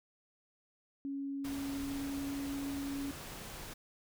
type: tone with pitch glide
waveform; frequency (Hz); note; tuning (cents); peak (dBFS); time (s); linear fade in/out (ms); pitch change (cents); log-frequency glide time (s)
sine; 277.2 to 278.8; C#4 to C#4; 0 to +10; -36; 1.05-3.11; 0; +10; 1.53-2.29
type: noise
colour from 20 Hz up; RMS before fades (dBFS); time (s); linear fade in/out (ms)
pink; -46; 1.44-3.74; 10
effects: none